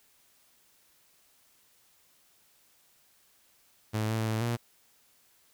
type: tone with pitch steps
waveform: sawtooth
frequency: 108.7 / 111.4 / 110.4 / 118.2 Hz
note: A2 / A2 / A2 / A#2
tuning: -21 / +22 / +6 / +24 cents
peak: -24 dBFS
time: 3.93-4.57 s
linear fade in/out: 20 ms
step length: 160 ms
effects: white hiss -65 dBFS RMS until 5.53 s